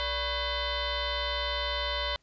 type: tone with frequency modulation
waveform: sine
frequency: 1500 Hz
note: F#6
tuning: 23 cents sharp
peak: -28 dBFS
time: 0-2.16 s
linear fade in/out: 0 ms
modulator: 520 Hz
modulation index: 4.9
effects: pink hiss -69 dBFS RMS until 2.22 s + resampled to 16000 Hz